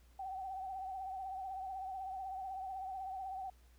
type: tone with vibrato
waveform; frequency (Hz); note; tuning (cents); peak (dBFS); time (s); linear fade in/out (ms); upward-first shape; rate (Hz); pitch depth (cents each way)
sine; 763; G5; -47; -40; 0.19-3.5; 5; triangle; 16; 62
effects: added 60 Hz sine -61 dBFS peak until 3.78 s + pink hiss -71 dBFS RMS until 3.78 s